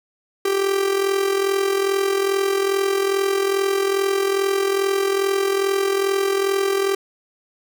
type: tone with amplitude modulation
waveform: 45% pulse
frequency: 392 Hz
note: G4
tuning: in tune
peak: -15 dBFS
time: 0.45-6.95 s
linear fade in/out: 5 ms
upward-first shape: sine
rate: 42.4 Hz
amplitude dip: 60%
effects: none